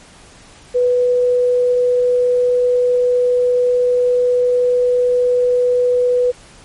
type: tone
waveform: sine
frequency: 493.9 Hz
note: B4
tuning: in tune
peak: -11 dBFS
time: 0.74-6.32 s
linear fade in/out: 20 ms
effects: pink hiss -43 dBFS RMS until 6.64 s + MP3 48 kbps